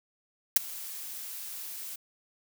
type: noise with ADSR envelope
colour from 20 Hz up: blue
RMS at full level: -17 dBFS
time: 0.56-1.96 s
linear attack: 4 ms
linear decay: 15 ms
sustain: -23 dB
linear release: 7 ms
effects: none